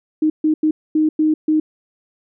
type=tone bursts at uneven times; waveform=sine; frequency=310.1 Hz; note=D#4; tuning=6 cents flat; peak=-12 dBFS; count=6; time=0.22-0.3 / 0.44-0.54 / 0.63-0.71 / 0.95-1.09 / 1.19-1.34 / 1.48-1.6 s; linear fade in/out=5 ms; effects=none